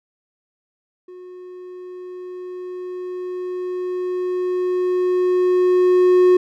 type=tone with level ramp; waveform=triangle; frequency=363.6 Hz; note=F#4; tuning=30 cents flat; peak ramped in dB=-34 to -7 dBFS; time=1.08-6.37 s; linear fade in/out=5 ms; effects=none